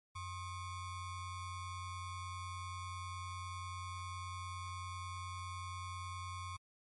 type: ring-modulated tone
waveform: square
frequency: 580 Hz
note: D5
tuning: 22 cents flat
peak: -40 dBFS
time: 0.15-6.57 s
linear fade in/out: 10 ms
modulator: 489 Hz
effects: MP3 48 kbps